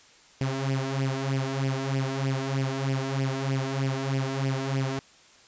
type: tone with flanger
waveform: sawtooth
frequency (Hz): 134.6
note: C3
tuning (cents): +49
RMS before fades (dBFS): -28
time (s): 0.41-4.99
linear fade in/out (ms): 0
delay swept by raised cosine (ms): 0.37 to 3.07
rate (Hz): 3.2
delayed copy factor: +0.7
effects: white hiss -55 dBFS RMS until 5.47 s + resampled to 16000 Hz